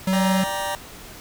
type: tone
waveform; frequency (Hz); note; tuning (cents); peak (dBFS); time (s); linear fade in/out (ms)
square; 188.7; F#3; +34; -19; 0.07-0.44; 5
type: chord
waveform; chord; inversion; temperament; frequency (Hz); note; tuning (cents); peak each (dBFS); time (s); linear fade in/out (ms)
sawtooth; G minor; second; just; 588 / 784 / 940.8; D5 / G5 / Bb5; +2 / 0 / +16; -25 / -26 / -24; 0.13-0.75; 0
effects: pink hiss -41 dBFS RMS until 1.2 s